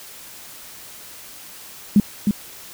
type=tone with echo; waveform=sine; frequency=205.5 Hz; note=G#3; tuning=18 cents flat; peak=-8 dBFS; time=1.96-2 s; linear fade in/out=2 ms; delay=310 ms; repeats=1; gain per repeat=-5 dB; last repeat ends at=2.31 s; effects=white hiss -40 dBFS RMS until 2.73 s